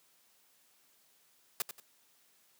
white noise with echo, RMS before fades -33 dBFS, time 1.6-1.62 s, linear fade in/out 0 ms, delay 90 ms, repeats 2, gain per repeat -10 dB, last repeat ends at 1.8 s, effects white hiss -68 dBFS RMS until 2.59 s + high-pass 150 Hz 12 dB/octave

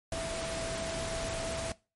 sine tone in noise, 659.3 Hz, E5, in tune, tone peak -35 dBFS, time 0.12-1.72 s, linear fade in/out 2 ms, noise pink, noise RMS -37 dBFS, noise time 0.12-1.72 s, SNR -1 dB, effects noise-tail reverb RT60 0.3 s tail -21 dB re dry + MP3 48 kbps

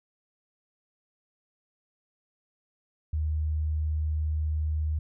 sine tone, 77.1 Hz, D#2, 15 cents flat, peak -25 dBFS, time 3.13-4.99 s, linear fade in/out 5 ms, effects none

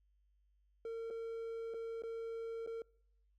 triangle tone with dropouts, 455.9 Hz, A#4, 39 cents flat, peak -38 dBFS, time 0.85-2.82 s, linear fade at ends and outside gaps 2 ms, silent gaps 1.103-1.107 / 1.739-1.743 / 2.022-2.035 / 2.664-2.673 s, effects noise-tail reverb RT60 0.8 s tail -26 dB re dry + added 50 Hz sine -70 dBFS peak until 3.38 s

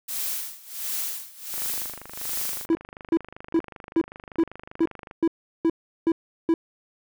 blue noise with tremolo, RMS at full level -28 dBFS, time 0.08-2.66 s, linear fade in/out 10 ms, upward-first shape sine, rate 1.4 Hz, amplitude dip 90%
click train, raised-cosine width 0.5 ms, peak -24 dBFS, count 91, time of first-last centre 1.54-5.111 s, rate 25.2 Hz
triangle tone bursts, 329.6 Hz, E4, in tune, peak -15 dBFS, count 10, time 2.7-6.54 s, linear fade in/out 2 ms, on 51 ms, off 370 ms
effects none

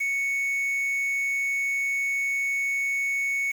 triangle tone with quantisation, 2217 Hz, C#7, in tune, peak -22 dBFS, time 0-3.52 s, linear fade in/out 10 ms, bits 7, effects none

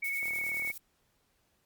sine tone with vibrato, 2217 Hz, C#7, in tune, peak -31 dBFS, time 0.02-0.72 s, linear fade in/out 10 ms, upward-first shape sine, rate 19 Hz, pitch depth 20 cents each way
violet noise with tremolo, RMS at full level -41 dBFS, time 0.04-0.78 s, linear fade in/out 5 ms, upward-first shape sine, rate 9.8 Hz, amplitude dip 55%
click train, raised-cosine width 1 ms, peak -35 dBFS, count 19, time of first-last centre 0.23-0.701 s, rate 38.2 Hz
effects pink hiss -73 dBFS RMS until 1.65 s + Opus 48 kbps

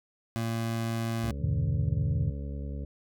25% pulse tone, 114.3 Hz, A#2, 34 cents flat, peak -25 dBFS, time 0.36-1.31 s, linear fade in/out 0 ms
harmonic tone, 70.4 Hz, C#2, 27 cents sharp, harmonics 1 / 2 / 3 / 4 / 6 / 7 / 8, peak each -34 / -40 / -44 / -46 / -50 / -51 / -52 dBFS, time 1.23-2.85 s, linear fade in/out 5 ms
sine chord, F dominant seventh, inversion none, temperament equal, 87.31 / 110 / 130.81 / 155.56 Hz, F2 / A2 / C3 / Eb3, 0 / 0 / 0 / 0 cents, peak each -31 dBFS, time 1.4-2.31 s, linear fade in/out 20 ms
effects none

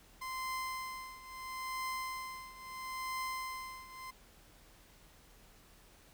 30% pulse tone with tremolo, 1038 Hz, C6, 14 cents flat, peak -33 dBFS, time 0.21-4.11 s, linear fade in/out 10 ms, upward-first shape triangle, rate 0.75 Hz, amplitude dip 85%, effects added 40 Hz sine -63 dBFS peak until 6.13 s + pink hiss -62 dBFS RMS until 6.13 s

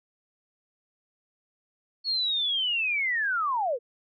sine linear sweep, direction down, 4386 to 440 Hz, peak -24 dBFS, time 2.04-3.79 s, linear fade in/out 50 ms, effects none

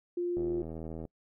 sine tone, 350.9 Hz, F4, 8 cents sharp, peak -29 dBFS, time 0.17-0.62 s, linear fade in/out 5 ms
click train, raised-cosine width 2 ms, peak -28 dBFS, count 56, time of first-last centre 0.37-1.052 s, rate 80.6 Hz
effects noise-tail reverb RT60 0.1 s tail -25 dB re dry

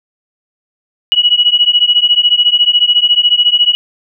sine beating tone pair, 2915 / 2929 Hz, F#7 / F#7, -26 / -18 cents, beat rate 14 Hz, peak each -10 dBFS, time 1.12-3.75 s, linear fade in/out 0 ms, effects none

